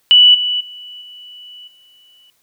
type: tone with level steps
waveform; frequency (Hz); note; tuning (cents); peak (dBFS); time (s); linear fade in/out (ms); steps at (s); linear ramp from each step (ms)
sine; 2960; F#7; 0; -4 / -15 / -31 / -34 / -46; 0.11-2.3; 0; 0.34 / 0.6 / 1.01 / 1.67; 10
effects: white hiss -61 dBFS RMS until 2.42 s